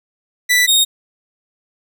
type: tone pair in turn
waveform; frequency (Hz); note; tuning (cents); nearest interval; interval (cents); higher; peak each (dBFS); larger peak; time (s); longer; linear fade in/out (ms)
sawtooth; 1975.5 / 3716; B6 / A#7; 0 / -6; major seventh; 1094; second; -7; neither; 0.49-0.67 / 0.67-0.85; neither; 20
effects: none